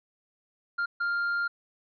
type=tone bursts at uneven times; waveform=triangle; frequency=1399 Hz; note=F6; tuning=3 cents sharp; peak=-24 dBFS; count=2; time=0.78-0.86 / 1-1.48 s; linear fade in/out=10 ms; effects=resampled to 11025 Hz